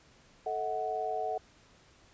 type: chord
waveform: sine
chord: D# diminished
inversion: second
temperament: equal with one note detuned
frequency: 440 / 637.9 / 740 Hz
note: A4 / D#5 / F#5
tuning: 0 / +43 / 0 cents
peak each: -37 / -37 / -33 dBFS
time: 0.46-1.38 s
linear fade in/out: 5 ms
effects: pink hiss -61 dBFS RMS until 2.13 s + resampled to 16000 Hz